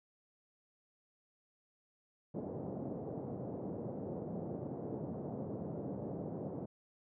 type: band-pass noise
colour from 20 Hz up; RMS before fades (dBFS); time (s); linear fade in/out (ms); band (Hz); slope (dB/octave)
pink; -42; 2.34-6.66; 10; 120 to 630; 24
effects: none